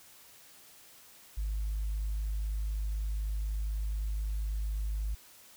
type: tone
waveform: sine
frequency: 52 Hz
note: G#1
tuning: 3 cents sharp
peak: -29 dBFS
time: 1.37-5.15 s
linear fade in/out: 10 ms
effects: tanh soft clip ceiling -27 dBFS + white hiss -56 dBFS RMS until 5.56 s